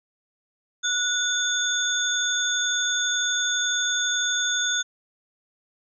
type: tone cluster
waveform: sine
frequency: 1468 / 3543 / 6590 Hz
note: F#6 / A7 / G#8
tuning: -14 / +11 / -14 cents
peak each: -26 dBFS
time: 0.83-4.83 s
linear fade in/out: 20 ms
effects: none